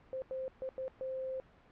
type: tone bursts at uneven times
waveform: sine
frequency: 523.3 Hz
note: C5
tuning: in tune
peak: -36 dBFS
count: 5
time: 0.13-0.22 / 0.31-0.48 / 0.62-0.69 / 0.78-0.88 / 1.01-1.4 s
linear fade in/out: 0 ms
effects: pink hiss -62 dBFS RMS until 1.71 s + low-pass 2000 Hz 12 dB/octave